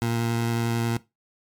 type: tone with vibrato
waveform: 20% pulse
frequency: 116.54 Hz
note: A#2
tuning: in tune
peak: -18 dBFS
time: 0.02-0.97 s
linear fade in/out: 0 ms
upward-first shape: sine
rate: 11 Hz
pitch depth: 9 cents each way
effects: noise-tail reverb RT60 0.2 s tail -17 dB re dry + MP3 96 kbps